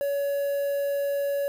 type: tone with quantisation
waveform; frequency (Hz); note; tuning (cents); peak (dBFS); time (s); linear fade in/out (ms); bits
triangle; 564; C#5; +30; -22; 0.01-1.48; 0; 7
effects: none